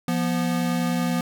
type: tone pair together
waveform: square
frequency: 173.24 / 243.8 Hz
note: F3 / B3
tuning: -14 / -22 cents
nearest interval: tritone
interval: 592 cents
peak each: -25 dBFS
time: 0.08-1.21 s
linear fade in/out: 2 ms
effects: none